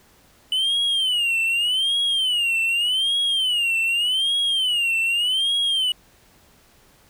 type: tone with vibrato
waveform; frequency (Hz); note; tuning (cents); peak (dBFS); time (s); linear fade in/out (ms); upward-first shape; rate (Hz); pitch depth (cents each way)
triangle; 2977; F#7; +10; -17; 0.52-5.92; 2; sine; 0.84; 180
effects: pink hiss -55 dBFS RMS until 7.09 s